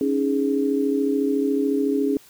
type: chord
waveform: sine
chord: C# suspended second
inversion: none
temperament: equal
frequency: 277.2 / 311.1 / 415.3 Hz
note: C#4 / D#4 / G#4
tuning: 0 / 0 / 0 cents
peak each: -21 / -27 / -23 dBFS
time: 0.01-2.17 s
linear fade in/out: 2 ms
effects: white hiss -51 dBFS RMS until 2.29 s